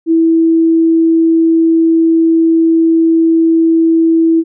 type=tone; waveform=sine; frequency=327.5 Hz; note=E4; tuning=11 cents flat; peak=-6 dBFS; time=0.06-4.44 s; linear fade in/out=50 ms; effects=none